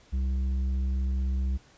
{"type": "tone with tanh clipping", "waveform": "triangle", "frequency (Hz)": 65.41, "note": "C2", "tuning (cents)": 0, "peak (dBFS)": -26, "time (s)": [0.12, 1.58], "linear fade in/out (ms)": 20, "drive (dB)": 11, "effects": ["pink hiss -58 dBFS RMS until 1.77 s", "resampled to 16000 Hz"]}